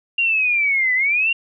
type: linear two-way sweep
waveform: sine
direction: down then up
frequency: 2794 to 1975.5 to 2794 Hz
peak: -15 dBFS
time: 0.18-1.33 s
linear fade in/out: 5 ms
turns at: 0.94 s
effects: none